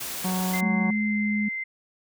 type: noise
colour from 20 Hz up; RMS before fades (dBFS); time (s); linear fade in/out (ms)
white; -33; 0-0.61; 10
type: harmonic tone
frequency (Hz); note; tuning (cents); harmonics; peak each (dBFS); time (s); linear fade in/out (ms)
185; F#3; 0; 1 / 2 / 3 / 4 / 5 / 6 / 8 / 9; -25 / -40 / -41 / -35 / -37 / -41 / -52 / -50; 0.24-0.91; 10
type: tone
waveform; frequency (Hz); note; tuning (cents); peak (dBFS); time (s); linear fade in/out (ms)
sine; 2079; C7; -12; -28; 0.53-1.64; 10
type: tone with pitch glide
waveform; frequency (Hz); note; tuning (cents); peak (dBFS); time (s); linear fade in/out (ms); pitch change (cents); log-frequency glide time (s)
sine; 211.8 to 209.5; G#3 to G#3; +34 to +15; -23; 0.62-1.49; 10; -19; 1.07-1.14
effects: none